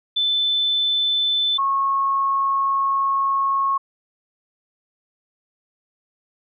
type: tone pair in turn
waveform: sine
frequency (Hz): 3520 / 1094.1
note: A7 / C#6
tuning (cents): 0 / -23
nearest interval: octave + minor sixth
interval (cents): 2023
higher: first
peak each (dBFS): -17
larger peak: neither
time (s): 0.16-1.58 / 1.58-3.78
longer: second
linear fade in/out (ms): 10
effects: none